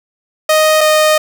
sawtooth tone pair in turn, 622.3 / 617.6 Hz, D#5 / D#5, 0 / -13 cents, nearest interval unison, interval 13 cents, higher first, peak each -4 dBFS, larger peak neither, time 0.49-0.81 / 0.81-1.18 s, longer second, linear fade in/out 5 ms, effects none

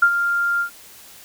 sine tone with ADSR envelope, 1396.9 Hz, F6, in tune, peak -8 dBFS, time 0.02-0.7 s, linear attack 7 ms, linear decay 69 ms, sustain -9 dB, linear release 96 ms, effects white hiss -44 dBFS RMS until 1.24 s

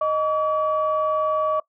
sine tone pair together, 620.9 / 1140 Hz, D#5 / C#6, -4 / +48 cents, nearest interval major seventh, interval 1052 cents, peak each -21 dBFS, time 0.01-1.6 s, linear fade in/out 5 ms, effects noise-tail reverb RT60 0.1 s tail -21 dB re dry + tanh soft clip ceiling -11 dBFS

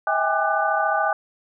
sine tone cluster, 642 / 791 / 825 / 1194 / 1495 Hz, E5 / G5 / G#5 / D6 / F#6, -46 / +15 / -12 / +28 / +17 cents, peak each -25 dBFS, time 0.07-1.13 s, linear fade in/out 2 ms, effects none

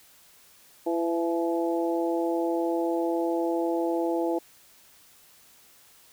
harmonic tone with a mistuned harmonic, 167.7 Hz, E3, 30 cents sharp, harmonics 2 / 3 / 4 / 5, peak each -26 / -30 / -32 / -34 dBFS, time 0.86-4.39 s, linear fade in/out 10 ms, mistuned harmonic 5, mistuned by +30 cents, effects white hiss -56 dBFS RMS until 6.12 s

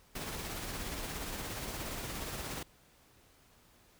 pink noise with tremolo, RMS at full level -39 dBFS, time 0.15-2.63 s, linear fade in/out 5 ms, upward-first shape sine, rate 17 Hz, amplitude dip 30%, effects pink hiss -64 dBFS RMS until 3.99 s

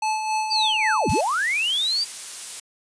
square tone with tremolo, 867 Hz, A5, 26 cents flat, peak -21 dBFS, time 0.02-1.21 s, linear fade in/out 5 ms, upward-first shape sine, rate 3.7 Hz, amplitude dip 45%
sine linear two-way sweep, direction down then up, 4805 to 59.5 to 4805 Hz, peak -20 dBFS, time 0.5-2.05 s, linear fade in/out 20 ms, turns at 1.1 s
blue noise, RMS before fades -31 dBFS, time 1.09-2.6 s, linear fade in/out 5 ms
effects resampled to 22050 Hz

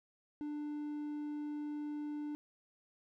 triangle tone, 296.5 Hz, D4, 17 cents sharp, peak -36 dBFS, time 0.41-2.35 s, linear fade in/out 0 ms, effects none

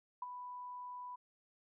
sine tone with ADSR envelope, 990 Hz, B5, 4 cents sharp, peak -36 dBFS, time 0.22-1.16 s, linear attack 4 ms, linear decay 22 ms, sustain -8 dB, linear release 10 ms, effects none

